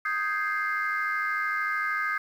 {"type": "chord", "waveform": "sine", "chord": "Ab major seventh", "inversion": "second", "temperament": "equal", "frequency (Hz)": [1244.5, 1568, 1661.2, 2093], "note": ["Eb6", "G6", "Ab6", "C7"], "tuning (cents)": [0, 0, 0, 0], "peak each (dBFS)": [-29, -30, -33, -31], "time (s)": [0.05, 2.18], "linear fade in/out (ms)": 5, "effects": ["tanh soft clip ceiling -18 dBFS", "9-bit"]}